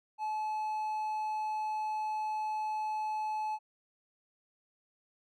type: tone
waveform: triangle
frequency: 860 Hz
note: A5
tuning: 40 cents flat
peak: -30 dBFS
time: 0.18-3.59 s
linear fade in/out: 50 ms
effects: none